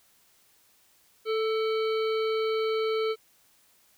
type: harmonic tone with a mistuned harmonic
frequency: 440 Hz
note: A4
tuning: in tune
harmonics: 1 / 3 / 5 / 7 / 9 / 10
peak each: -25 / -35 / -39 / -42 / -44 / -45 dBFS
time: 1.25-3.16 s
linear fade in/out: 50 ms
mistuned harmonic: 5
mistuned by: +47 cents
effects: white hiss -63 dBFS RMS until 3.97 s